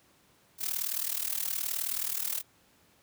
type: noise with amplitude modulation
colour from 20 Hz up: blue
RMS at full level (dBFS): -29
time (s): 0.58-2.43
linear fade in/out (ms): 50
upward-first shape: sine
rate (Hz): 39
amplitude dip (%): 85
effects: pink hiss -64 dBFS RMS until 3.02 s + high-pass 80 Hz 12 dB/octave